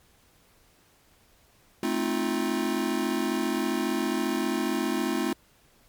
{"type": "chord", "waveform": "square", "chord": "F dominant seventh", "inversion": "first", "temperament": "just", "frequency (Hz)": [218.3, 261.9, 314.3, 349.2], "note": ["A3", "C4", "Eb4", "F4"], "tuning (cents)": [-13, 2, 18, 0], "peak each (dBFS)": [-32, -31, -32, -31], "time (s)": [1.83, 5.33], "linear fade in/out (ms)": 2, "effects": ["pink hiss -61 dBFS RMS until 5.88 s", "MP3 96 kbps"]}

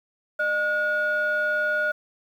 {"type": "tone pair together", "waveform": "sine", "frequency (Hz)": [607.5, 1445], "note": ["D#5", "F#6"], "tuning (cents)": [-42, -41], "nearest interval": "octave + minor third", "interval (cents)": 1501, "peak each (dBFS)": [-25, -21], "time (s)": [0.39, 1.92], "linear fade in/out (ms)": 10, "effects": ["tanh soft clip ceiling -17 dBFS", "9-bit"]}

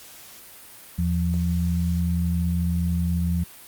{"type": "tone pair together", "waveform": "sine", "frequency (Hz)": [81.93, 172.8], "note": ["E2", "F3"], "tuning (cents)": [-10, -18], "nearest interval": "octave + minor second", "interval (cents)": 1292, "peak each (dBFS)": -23, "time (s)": [0.98, 3.44], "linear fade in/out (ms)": 10, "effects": ["white hiss -45 dBFS RMS until 3.67 s", "Opus 48 kbps"]}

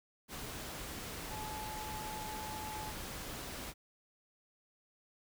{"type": "tone in noise", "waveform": "sine", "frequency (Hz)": 860, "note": "A5", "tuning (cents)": -40, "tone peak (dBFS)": -43, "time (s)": [1.29, 2.93], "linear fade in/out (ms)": 50, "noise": "pink", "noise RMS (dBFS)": -44, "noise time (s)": [0.28, 3.74], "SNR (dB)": -2, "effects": []}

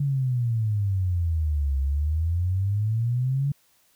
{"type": "exponential two-way sweep", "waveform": "sine", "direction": "down then up", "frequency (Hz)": [144, 67, 144], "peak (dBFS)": -21, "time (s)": [0, 3.52], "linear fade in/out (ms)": 5, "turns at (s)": 1.79, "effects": ["white hiss -63 dBFS RMS until 3.95 s"]}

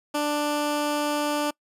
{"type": "tone", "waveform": "15% pulse", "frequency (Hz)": 295, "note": "D4", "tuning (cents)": 8, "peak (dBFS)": -17, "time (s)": [0.14, 1.51], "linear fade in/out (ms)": 10, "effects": ["noise-tail reverb RT60 0.1 s tail -25 dB re dry", "resampled to 32000 Hz"]}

